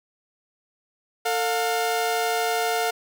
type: tone pair together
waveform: sawtooth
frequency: 450 / 711.2 Hz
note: A4 / F5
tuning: +39 / +31 cents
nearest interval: minor sixth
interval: 792 cents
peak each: -22 / -20 dBFS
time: 1.25-2.91 s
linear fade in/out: 10 ms
effects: none